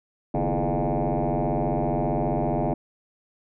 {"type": "tone with frequency modulation", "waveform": "sine", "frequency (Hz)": 228.3, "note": "A#3", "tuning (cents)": -36, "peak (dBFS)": -20, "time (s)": [0.34, 2.74], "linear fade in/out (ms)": 5, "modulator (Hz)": 95, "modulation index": 6, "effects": ["tanh soft clip ceiling -18 dBFS"]}